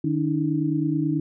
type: tone cluster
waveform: sine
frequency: 152.6 / 288.5 / 317.8 Hz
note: D#3 / D4 / D#4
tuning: -33 / -31 / +37 cents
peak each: -25 dBFS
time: 0.04-1.2 s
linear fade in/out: 5 ms
effects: none